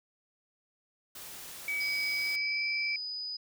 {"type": "noise", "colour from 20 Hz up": "white", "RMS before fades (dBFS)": -45, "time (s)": [1.15, 2.36], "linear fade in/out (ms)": 5}
{"type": "tone with pitch glide", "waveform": "sine", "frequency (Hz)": [2278, 2326], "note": ["C#7", "D7"], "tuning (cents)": [47, -17], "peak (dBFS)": -30, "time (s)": [1.68, 2.96], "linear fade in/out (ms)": 2, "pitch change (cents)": 36, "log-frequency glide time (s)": [2.19, 2.64]}
{"type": "tone", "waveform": "sine", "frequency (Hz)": 4978, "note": "D#8", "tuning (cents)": 0, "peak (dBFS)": -35, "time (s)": [1.8, 3.37], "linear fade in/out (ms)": 10}
{"effects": []}